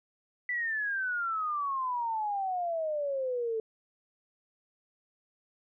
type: exponential sweep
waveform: sine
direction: down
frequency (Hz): 1991 to 437.5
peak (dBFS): -29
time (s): 0.49-3.6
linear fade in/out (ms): 2
effects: none